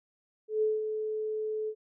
sine tone with ADSR envelope, 432.1 Hz, A4, 31 cents flat, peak -23 dBFS, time 0.48-1.75 s, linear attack 140 ms, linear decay 190 ms, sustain -7 dB, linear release 66 ms, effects none

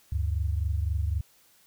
sine tone pair together, 73.36 / 97.2 Hz, D2 / G2, -1 / -14 cents, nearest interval perfect fourth, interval 487 cents, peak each -26 / -30 dBFS, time 0.12-1.21 s, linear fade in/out 5 ms, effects white hiss -61 dBFS RMS until 1.66 s

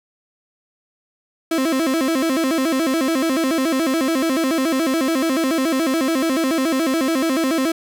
35% pulse tone with vibrato, 293.7 Hz, D4, in tune, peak -15 dBFS, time 1.51-7.72 s, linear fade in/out 5 ms, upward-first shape square, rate 7 Hz, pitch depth 190 cents each way, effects none

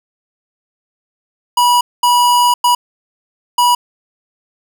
square tone bursts at uneven times, 973 Hz, B5, 26 cents flat, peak -9 dBFS, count 4, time 1.57-1.81 / 2.03-2.54 / 2.64-2.75 / 3.58-3.75 s, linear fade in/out 5 ms, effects none

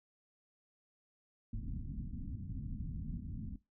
pink low-pass noise, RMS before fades -42 dBFS, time 1.53-3.56 s, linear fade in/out 5 ms, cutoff 260 Hz, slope 48 dB/octave, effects noise-tail reverb RT60 0.2 s tail -17 dB re dry

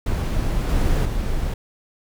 brown noise with level steps, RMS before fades -21 / -18 / -23 dBFS, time 0.06-1.54 s, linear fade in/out 5 ms, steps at 0.69 / 1.05 s, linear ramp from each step 5 ms, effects none

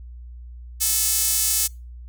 sawtooth tone with high-pass filter, 434.4 Hz, A4, 22 cents flat, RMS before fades -21 dBFS, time 0.8-1.68 s, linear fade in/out 20 ms, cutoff 7900 Hz, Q 0.92, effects noise-tail reverb RT60 0.3 s tail -26 dB re dry + added 60 Hz sine -36 dBFS peak until 2.08 s

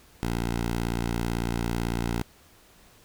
10% pulse tone, 58 Hz, A#1, 8 cents flat, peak -18 dBFS, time 0.23-2.22 s, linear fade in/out 0 ms, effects pink hiss -56 dBFS RMS until 3.04 s

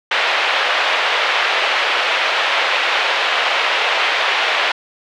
white band-pass noise, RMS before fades -17 dBFS, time 0.11-4.72 s, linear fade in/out 5 ms, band 500 to 3200 Hz, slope 24 dB/octave, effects none

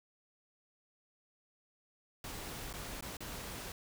pink noise with dropouts, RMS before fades -44 dBFS, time 2.24-3.72 s, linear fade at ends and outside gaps 2 ms, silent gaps 2.729-2.737 / 3.009-3.024 / 3.169-3.205 s, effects none

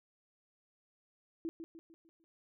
sine tone with echo, 328.9 Hz, E4, 4 cents flat, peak -35 dBFS, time 1.45-1.49 s, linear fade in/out 0 ms, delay 150 ms, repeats 5, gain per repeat -7 dB, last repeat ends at 2.24 s, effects none

